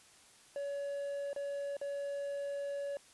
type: tone with dropouts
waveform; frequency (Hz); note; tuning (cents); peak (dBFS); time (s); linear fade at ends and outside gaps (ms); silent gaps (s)
triangle; 565; C#5; +33; -34; 0.56-2.97; 1; 1.331-1.362 / 1.768-1.814
effects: white hiss -61 dBFS RMS until 3.13 s + resampled to 24000 Hz